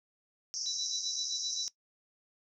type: band-pass noise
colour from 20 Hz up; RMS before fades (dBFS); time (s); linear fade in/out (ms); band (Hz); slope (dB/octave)
white; -37; 0.54-1.68; 0; 5200 to 6100; 96
type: tone with tremolo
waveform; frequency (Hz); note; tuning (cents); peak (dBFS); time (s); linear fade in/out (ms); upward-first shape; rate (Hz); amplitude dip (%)
sine; 3951; B7; 0; -33; 0.66-1.68; 0; sine; 7.7; 85
effects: noise-tail reverb RT60 0.1 s tail -18 dB re dry